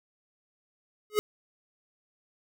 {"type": "tone with exponential growth", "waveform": "square", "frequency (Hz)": 422.4, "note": "G#4", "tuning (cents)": 29, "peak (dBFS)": -18, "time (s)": [1.1, 1.19], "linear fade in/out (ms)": 0, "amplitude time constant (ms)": 18, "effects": []}